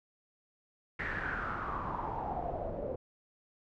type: noise with low-pass filter sweep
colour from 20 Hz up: pink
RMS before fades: -37 dBFS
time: 0.99-2.96 s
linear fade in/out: 5 ms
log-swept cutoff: 1900 to 520 Hz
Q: 6.9
effects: none